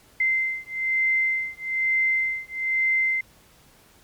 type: beating tone pair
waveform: sine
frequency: 2077 / 2078.1 Hz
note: C7 / C7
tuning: -13 / -12 cents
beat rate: 1.1 Hz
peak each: -24 dBFS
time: 0.2-3.21 s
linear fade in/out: 5 ms
effects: pink hiss -55 dBFS RMS until 4.03 s + MP3 96 kbps